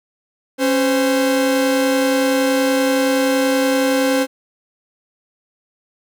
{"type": "tone pair together", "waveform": "45% pulse", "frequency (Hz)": [273.3, 516], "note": ["C#4", "C5"], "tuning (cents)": [-24, -24], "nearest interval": "major seventh", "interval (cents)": 1100, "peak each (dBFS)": -17, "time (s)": [0.58, 4.27], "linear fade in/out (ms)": 50, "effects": []}